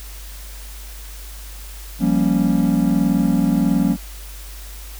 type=chord; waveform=triangle; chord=G half-diminished seventh; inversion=third; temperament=equal; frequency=174.61 / 196 / 233.1 / 277.2 Hz; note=F3 / G3 / Bb3 / Db4; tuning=0 / 0 / 0 / 0 cents; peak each=-18 dBFS; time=1.99-3.97 s; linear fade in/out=50 ms; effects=added 50 Hz sine -33 dBFS peak until 4.99 s + white hiss -40 dBFS RMS until 4.99 s